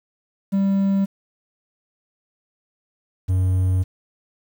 triangle tone pair in turn, 196 / 92.5 Hz, G3 / F#2, 0 / 0 cents, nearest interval octave + minor second, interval 1300 cents, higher first, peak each -14 dBFS, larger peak neither, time 0.52-1.06 / 3.28-3.84 s, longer second, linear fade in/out 20 ms, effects 8-bit

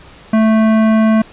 sine tone with hard clipping, 220 Hz, A3, in tune, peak -10 dBFS, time 0.33-1.22 s, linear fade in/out 5 ms, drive 15 dB, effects pink hiss -40 dBFS RMS until 1.32 s + resampled to 8000 Hz

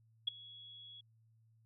sine tone with ADSR envelope, 3352 Hz, G#7, 15 cents sharp, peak -28 dBFS, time 0.27-1.01 s, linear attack 10 ms, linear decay 10 ms, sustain -23 dB, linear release 6 ms, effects added 112 Hz sine -66 dBFS peak until 1.65 s

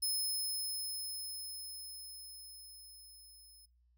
15% pulse tone with level ramp, 5180 Hz, E8, 31 cents flat, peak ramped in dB -26 to -52 dBFS, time 0.02-3.66 s, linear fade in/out 10 ms, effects noise-tail reverb RT60 0.3 s tail -22 dB re dry + added 60 Hz sine -67 dBFS peak until 3.97 s

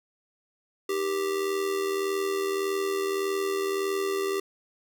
square tone with amplitude modulation, 392 Hz, G4, in tune, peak -24 dBFS, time 0.89-4.4 s, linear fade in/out 5 ms, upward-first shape sine, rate 81.7 Hz, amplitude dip 55%, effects none

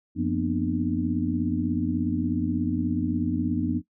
sine tone cluster, 91.6 / 174.5 / 234.3 / 250.9 / 302 Hz, F#2 / F3 / A#3 / B3 / D4, -17 / -1 / +9 / +28 / +48 cents, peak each -31 / -31 / -30 / -28 / -28 dBFS, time 0.15-3.82 s, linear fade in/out 50 ms, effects noise-tail reverb RT60 0.1 s tail -18 dB re dry

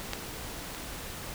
clicks, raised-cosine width 0.2 ms, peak -13 / -22 dBFS, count 2, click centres 0.134 / 0.748 s, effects pink hiss -40 dBFS RMS until 1.34 s

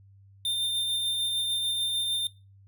square tone with tremolo, 3608 Hz, A7, 43 cents sharp, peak -26 dBFS, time 0.45-2.27 s, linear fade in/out 2 ms, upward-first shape triangle, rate 6.7 Hz, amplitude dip 30%, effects noise-tail reverb RT60 0.3 s tail -19 dB re dry + added 98 Hz sine -52 dBFS peak until 2.67 s

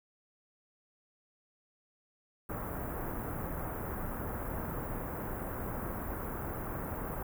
pink band-stop noise, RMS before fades -38 dBFS, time 2.49-7.23 s, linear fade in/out 5 ms, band 1500 to 14000 Hz, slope 24 dB/octave, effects none

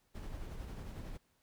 brown noise with tremolo, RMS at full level -43 dBFS, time 0.14-1.18 s, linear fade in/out 20 ms, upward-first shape sine, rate 11 Hz, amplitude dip 30%, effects pink hiss -75 dBFS RMS until 1.42 s

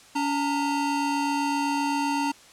square tone pair together, 282.9 / 916.5 Hz, C#4 / A#5, +35 / -30 cents, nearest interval octave + minor sixth, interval 2035 cents, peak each -27 dBFS, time 0.15-2.32 s, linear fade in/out 10 ms, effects white hiss -51 dBFS RMS until 2.52 s + low-pass 8000 Hz 12 dB/octave

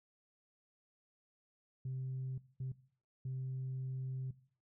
sine tone bursts at uneven times, 130.6 Hz, C3, 3 cents flat, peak -36 dBFS, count 3, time 1.85-2.38 / 2.6-2.72 / 3.25-4.31 s, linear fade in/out 5 ms, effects noise-tail reverb RT60 0.5 s tail -19 dB re dry + tanh soft clip ceiling -35 dBFS

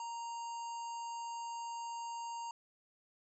harmonic tone, 932.3 Hz, A#5, in tune, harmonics 1 / 3 / 5 / 7 / 8, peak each -40 / -55 / -58 / -57 / -56 dBFS, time 0-2.51 s, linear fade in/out 2 ms, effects none

